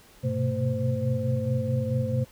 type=tone cluster; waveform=sine; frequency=101.8 / 124.3 / 128.9 / 224.9 / 517 Hz; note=G#2 / B2 / C3 / A3 / C5; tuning=-34 / +12 / -26 / +38 / -21 cents; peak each=-31 / -27 / -31 / -32 / -31 dBFS; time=0.23-2.25 s; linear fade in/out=20 ms; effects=pink hiss -54 dBFS RMS until 2.31 s